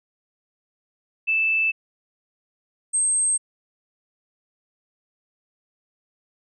sine tone pair in turn, 2637 / 8372 Hz, E7 / C9, 0 / 0 cents, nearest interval octave + minor sixth, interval 2000 cents, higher second, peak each -18 dBFS, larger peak neither, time 1.27-1.72 / 2.93-3.38 s, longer neither, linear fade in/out 20 ms, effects none

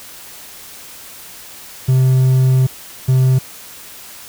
triangle tone bursts at uneven times, 130 Hz, C3, 11 cents flat, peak -7 dBFS, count 2, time 1.88-2.67 / 3.08-3.39 s, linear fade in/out 10 ms, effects white hiss -36 dBFS RMS until 4.28 s

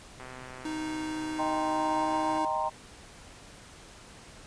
click train, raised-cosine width 0.5 ms, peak -29 dBFS, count 280, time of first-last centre 0.2-2.38 s, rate 128 Hz
square tone with pitch glide, 311.1 to 313.4 Hz, D#4 to D#4, 0 to +13 cents, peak -33 dBFS, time 0.65-2.45 s, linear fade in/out 2 ms, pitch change +13 cents, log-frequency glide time 1.95-2.11 s
sine chord, C minor seventh, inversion first, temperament equal, 622.3 / 784 / 932.3 / 1046.5 Hz, Eb5 / G5 / Bb5 / C6, 0 / 0 / 0 / 0 cents, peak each -34 / -33 / -30 / -35 dBFS, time 1.38-2.7 s, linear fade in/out 20 ms
effects pink hiss -50 dBFS RMS until 4.46 s + resampled to 22050 Hz

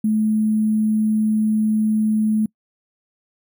sine tone with sample-and-hold, 215.6 Hz, A3, 35 cents flat, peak -15 dBFS, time 0.04-2.46 s, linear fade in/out 5 ms, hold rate 11025 Hz, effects noise-tail reverb RT60 0.1 s tail -26 dB re dry

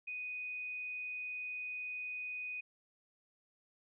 sine tone, 2489 Hz, D#7, in tune, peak -39 dBFS, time 0.07-2.61 s, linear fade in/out 10 ms, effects none

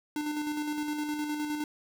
square tone with tremolo, 299.2 Hz, D4, 32 cents sharp, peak -30 dBFS, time 0.16-1.64 s, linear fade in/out 2 ms, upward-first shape square, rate 9.7 Hz, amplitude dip 35%, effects none

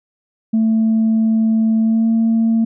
sine tone with pitch glide, 222.2 to 226.2 Hz, A3 to A3, +17 to +48 cents, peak -10 dBFS, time 0.53-2.65 s, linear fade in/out 10 ms, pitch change +31 cents, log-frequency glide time 1.8-2.1 s, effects tanh soft clip ceiling -9 dBFS

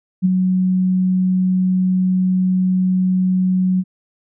sine tone with ADSR envelope, 185 Hz, F#3, in tune, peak -9 dBFS, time 0.22-3.84 s, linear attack 32 ms, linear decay 18 ms, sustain -4 dB, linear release 47 ms, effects none

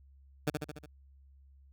15% pulse tone with echo, 150.3 Hz, D3, 40 cents sharp, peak -21 dBFS, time 0.47-0.5 s, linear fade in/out 5 ms, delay 72 ms, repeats 5, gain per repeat -4 dB, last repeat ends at 0.86 s, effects added 68 Hz sine -56 dBFS peak until 1.72 s

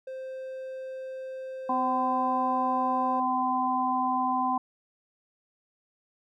triangle tone, 523.3 Hz, C5, in tune, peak -33 dBFS, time 0.07-3.2 s, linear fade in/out 5 ms
harmonic tone, 255.4 Hz, C4, 42 cents flat, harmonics 1 / 3 / 4, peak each -31 / -28 / -27 dBFS, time 1.69-4.58 s, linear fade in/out 5 ms
effects none

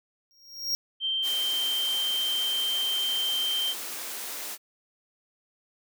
square tone with exponential growth, 5588 Hz, F8, in tune, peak -23 dBFS, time 0.31-0.75 s, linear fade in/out 0 ms, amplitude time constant 94 ms
sine tone, 3136 Hz, G7, in tune, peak -25 dBFS, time 1-3.75 s, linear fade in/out 50 ms
white high-pass noise, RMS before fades -36 dBFS, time 1.22-4.58 s, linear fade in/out 50 ms, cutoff 240 Hz, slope 24 dB/octave
effects none

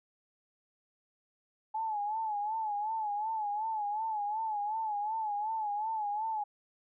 sine tone with vibrato, 855 Hz, A5, 50 cents flat, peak -31 dBFS, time 1.74-6.44 s, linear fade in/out 10 ms, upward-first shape sine, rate 2.7 Hz, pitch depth 82 cents each way, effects none

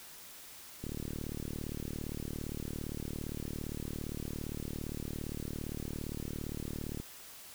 click train, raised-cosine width 3 ms, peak -26 dBFS, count 232, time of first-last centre 0.84-7 s, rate 37.5 Hz, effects white hiss -51 dBFS RMS until 7.54 s

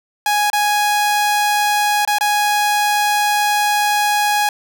sawtooth tone with dropouts, 830.6 Hz, G#5, in tune, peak -10 dBFS, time 0.26-4.49 s, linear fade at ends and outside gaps 2 ms, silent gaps 0.501-0.531 / 2.051-2.075 / 2.185-2.209 s, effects none

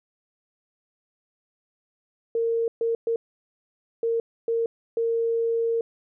sine tone bursts at uneven times, 460 Hz, A#4, 23 cents flat, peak -21 dBFS, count 6, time 2.35-2.68 / 2.81-2.95 / 3.07-3.16 / 4.03-4.2 / 4.48-4.66 / 4.97-5.81 s, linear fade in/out 2 ms, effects none

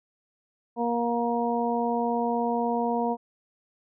harmonic tone, 236.2 Hz, A#3, 23 cents sharp, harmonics 1 / 2 / 3 / 4, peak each -28 / -29 / -29 / -30 dBFS, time 0.76-3.17 s, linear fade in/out 50 ms, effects none

